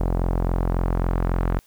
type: tone with low-pass filter sweep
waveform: sawtooth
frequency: 43.65 Hz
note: F1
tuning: in tune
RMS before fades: -22 dBFS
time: 0-1.59 s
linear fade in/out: 0 ms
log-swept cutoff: 810 to 1400 Hz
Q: 1.2
effects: white hiss -58 dBFS RMS until 1.66 s